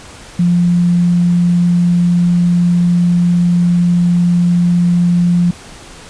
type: tone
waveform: sine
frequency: 174.61 Hz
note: F3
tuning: in tune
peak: -8 dBFS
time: 0.39-5.51 s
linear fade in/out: 5 ms
effects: pink hiss -35 dBFS RMS until 6.09 s + resampled to 22050 Hz